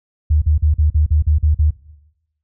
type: tone bursts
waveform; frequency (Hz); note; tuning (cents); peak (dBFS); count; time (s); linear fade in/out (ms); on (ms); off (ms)
sine; 76; D#2; -40; -10; 9; 0.3-1.708; 10; 120; 41
effects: noise-tail reverb RT60 0.9 s tail -18 dB re dry